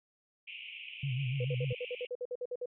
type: band-pass noise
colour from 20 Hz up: white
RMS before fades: -46 dBFS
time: 0.47-2.07 s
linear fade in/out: 10 ms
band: 2300 to 3000 Hz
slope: 96 dB/octave
type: tone with vibrato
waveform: sine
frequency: 131.4 Hz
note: C3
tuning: 8 cents sharp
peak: -31 dBFS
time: 1.03-1.73 s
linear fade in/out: 5 ms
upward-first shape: sine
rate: 6.9 Hz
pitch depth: 120 cents each way
type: tone bursts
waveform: sine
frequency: 493.9 Hz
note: B4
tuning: in tune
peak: -34 dBFS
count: 13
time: 1.4-2.658 s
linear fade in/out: 5 ms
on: 46 ms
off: 55 ms
effects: none